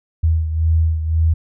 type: beating tone pair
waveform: sine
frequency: 80.3 / 82.2 Hz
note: E2 / E2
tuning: -45 / -4 cents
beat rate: 1.9 Hz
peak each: -14 / -21 dBFS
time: 0.23-1.34 s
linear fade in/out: 10 ms
effects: none

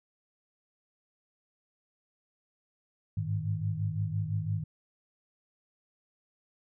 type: tone cluster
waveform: sine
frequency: 100.8 / 106.7 / 156.1 Hz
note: G2 / G#2 / D#3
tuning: +49 / +47 / +6 cents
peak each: -33 / -33 / -34 dBFS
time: 3.17-4.64 s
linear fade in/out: 5 ms
effects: none

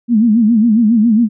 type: tone with vibrato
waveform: sine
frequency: 223.9 Hz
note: A3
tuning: 30 cents sharp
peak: -7 dBFS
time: 0.08-1.29 s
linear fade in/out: 50 ms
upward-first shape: sine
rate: 7.3 Hz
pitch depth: 130 cents each way
effects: none

